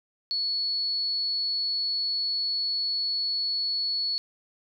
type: tone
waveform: sine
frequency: 4400 Hz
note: C#8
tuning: 14 cents flat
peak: -25 dBFS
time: 0.31-4.18 s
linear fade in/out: 0 ms
effects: none